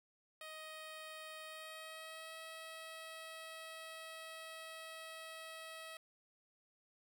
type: tone with pitch glide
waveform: 10% pulse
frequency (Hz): 627 to 644.3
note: D#5 to E5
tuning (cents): +13 to -40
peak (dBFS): -40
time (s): 0.41-5.97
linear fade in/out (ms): 2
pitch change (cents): +47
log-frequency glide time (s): 1.45-2.35
effects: none

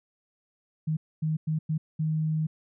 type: tone bursts at uneven times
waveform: sine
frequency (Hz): 156.6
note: D#3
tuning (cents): +11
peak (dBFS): -24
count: 5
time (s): 0.87-0.97 / 1.22-1.37 / 1.47-1.59 / 1.69-1.78 / 1.99-2.47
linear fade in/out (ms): 10
effects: none

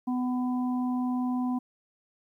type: harmonic tone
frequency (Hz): 250.3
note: B3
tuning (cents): +23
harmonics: 1 / 3 / 4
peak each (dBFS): -26 / -38 / -40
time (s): 0.07-1.59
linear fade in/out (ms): 10
effects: 11-bit

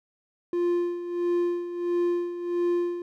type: tone with tremolo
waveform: triangle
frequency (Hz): 349.2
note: F4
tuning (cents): 0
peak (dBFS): -19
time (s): 0.53-3.02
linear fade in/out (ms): 2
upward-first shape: sine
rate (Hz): 1.5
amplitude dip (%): 70
effects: none

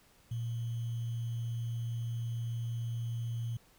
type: tone with sample-and-hold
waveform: sine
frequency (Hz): 116.54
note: A#2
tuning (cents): 0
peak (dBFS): -33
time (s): 0.31-3.57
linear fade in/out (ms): 5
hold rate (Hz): 3150
effects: pink hiss -64 dBFS RMS until 3.78 s

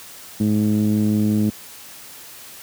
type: tone with low-pass filter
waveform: 10% pulse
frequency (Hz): 105.7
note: G#2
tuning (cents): +31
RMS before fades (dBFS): -18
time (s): 0.4-1.5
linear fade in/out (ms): 5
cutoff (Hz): 240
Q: 2.6
effects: white hiss -40 dBFS RMS until 2.62 s + high-pass 60 Hz 12 dB/octave

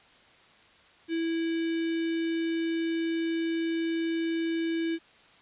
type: tone with notch filter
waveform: square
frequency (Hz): 329.6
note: E4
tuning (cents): 0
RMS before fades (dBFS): -29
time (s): 1.08-4.99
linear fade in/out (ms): 50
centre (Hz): 980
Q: 1.3
effects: white hiss -57 dBFS RMS until 5.41 s + resampled to 8000 Hz

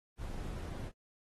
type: noise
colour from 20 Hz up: brown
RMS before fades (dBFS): -41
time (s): 0.17-0.92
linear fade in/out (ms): 50
effects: AAC 32 kbps

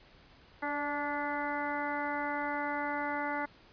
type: harmonic tone with a mistuned harmonic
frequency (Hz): 290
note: D4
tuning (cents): -22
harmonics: 1 / 2 / 3 / 4 / 5 / 6 / 7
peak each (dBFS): -39 / -40 / -36 / -42 / -39 / -44 / -41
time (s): 0.62-3.46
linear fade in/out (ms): 10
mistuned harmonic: 2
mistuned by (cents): +19
effects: pink hiss -59 dBFS RMS until 3.72 s + resampled to 11025 Hz

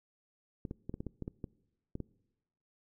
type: clicks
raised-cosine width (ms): 3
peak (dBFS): -26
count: 11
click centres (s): 0.652 / 0.711 / 0.895 / 0.941 / 1.005 / 1.067 / 1.223 / 1.279 / 1.442 / 1.954 / 2.003
effects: noise-tail reverb RT60 1.0 s tail -23 dB re dry

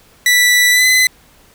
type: tone with pitch glide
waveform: sawtooth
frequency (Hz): 1969 to 2020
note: B6 to B6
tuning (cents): -6 to +39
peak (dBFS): -5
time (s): 0.26-1.07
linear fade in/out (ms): 2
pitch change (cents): +45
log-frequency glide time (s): 0.7-0.86
effects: pink hiss -48 dBFS RMS until 1.54 s

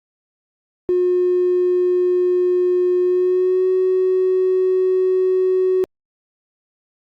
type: tone with pitch glide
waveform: triangle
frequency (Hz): 360 to 372.1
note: F#4 to F#4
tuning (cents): -47 to +10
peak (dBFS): -10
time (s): 0.89-5.84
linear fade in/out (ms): 0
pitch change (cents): +57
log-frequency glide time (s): 3.01-3.68
effects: tanh soft clip ceiling -11 dBFS + Opus 48 kbps

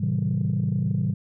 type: chord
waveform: sine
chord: A diminished seventh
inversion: none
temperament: just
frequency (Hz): 110 / 132 / 158.4 / 190.08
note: A2 / C3 / Eb3 / Gb3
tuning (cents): 0 / +16 / +31 / +47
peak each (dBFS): -26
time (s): 0-1.14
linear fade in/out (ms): 10
effects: tanh soft clip ceiling -15 dBFS

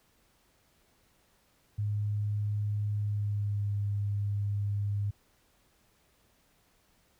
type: tone with pitch glide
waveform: sine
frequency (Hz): 104 to 101.8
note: G#2 to G#2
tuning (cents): +3 to -34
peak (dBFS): -28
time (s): 1.78-5.11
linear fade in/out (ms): 10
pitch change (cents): -37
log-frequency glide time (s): 2.94-3.76
effects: pink hiss -68 dBFS RMS until 7.19 s

